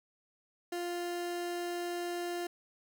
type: tone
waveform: 30% pulse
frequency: 349.5 Hz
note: F4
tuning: 1 cent sharp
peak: -32 dBFS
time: 0.72-2.47 s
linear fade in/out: 5 ms
effects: none